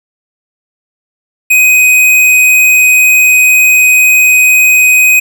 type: tone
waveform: square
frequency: 2507 Hz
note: D#7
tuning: 12 cents sharp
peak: -4 dBFS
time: 1.5-5.2 s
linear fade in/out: 10 ms
effects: 7-bit